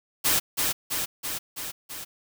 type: noise with echo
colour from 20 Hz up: white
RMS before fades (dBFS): -22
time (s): 0.24-0.4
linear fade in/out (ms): 20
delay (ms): 330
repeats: 5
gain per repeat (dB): -3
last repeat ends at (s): 2.05
effects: none